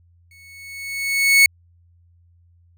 40% pulse tone with exponential growth, 2210 Hz, C#7, 6 cents flat, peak -7 dBFS, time 0.31-1.46 s, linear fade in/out 2 ms, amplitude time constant 250 ms, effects added 86 Hz sine -52 dBFS peak until 2.77 s

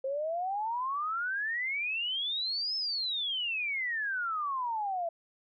sine exponential two-way sweep, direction up then down, 523.3 to 5274 to 659 Hz, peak -30 dBFS, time 0.04-5.09 s, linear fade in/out 5 ms, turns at 2.76 s, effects none

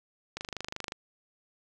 click train, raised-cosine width 0.2 ms, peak -18 dBFS, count 15, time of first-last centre 0.37-0.921 s, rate 25.4 Hz, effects none

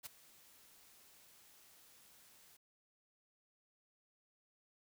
white noise with ADSR envelope, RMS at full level -45 dBFS, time 0.03-2.57 s, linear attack 31 ms, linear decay 12 ms, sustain -19 dB, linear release 7 ms, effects none

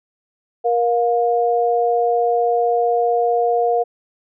sine tone pair together, 472.5 / 708 Hz, A#4 / F5, +23 / +23 cents, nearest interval perfect fifth, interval 700 cents, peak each -17 dBFS, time 0.64-3.84 s, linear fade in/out 20 ms, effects none

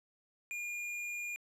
triangle tone with tanh clipping, 2420 Hz, D#7, 49 cents flat, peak -39 dBFS, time 0.51-1.36 s, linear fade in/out 0 ms, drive 18 dB, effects low-pass 12000 Hz 12 dB/octave

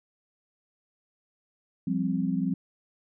sine chord, F suspended second, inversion none, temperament equal, 174.61 / 196 / 261.6 Hz, F3 / G3 / C4, 0 / 0 / 0 cents, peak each -29 dBFS, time 1.87-2.54 s, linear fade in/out 5 ms, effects none

